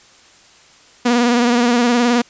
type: tone with vibrato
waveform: sawtooth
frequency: 240.6 Hz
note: B3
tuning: 45 cents flat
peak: -8 dBFS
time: 1.05-2.22 s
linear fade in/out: 10 ms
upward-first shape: sine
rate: 19 Hz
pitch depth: 47 cents each way
effects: white hiss -47 dBFS RMS until 2.29 s + resampled to 16000 Hz